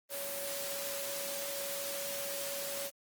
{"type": "tone in noise", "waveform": "sine", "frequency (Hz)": 561, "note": "C#5", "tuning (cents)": 21, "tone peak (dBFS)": -41, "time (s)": [0.09, 2.91], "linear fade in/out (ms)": 50, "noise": "white", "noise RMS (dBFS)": -39, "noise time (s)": [0.09, 2.91], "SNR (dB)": -5, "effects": ["high-pass 150 Hz 12 dB/octave", "Opus 24 kbps"]}